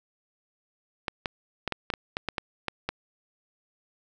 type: clicks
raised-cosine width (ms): 0.3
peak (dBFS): -12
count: 11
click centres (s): 1.082 / 1.258 / 1.677 / 1.723 / 1.902 / 1.938 / 2.169 / 2.287 / 2.382 / 2.683 / 2.89
effects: none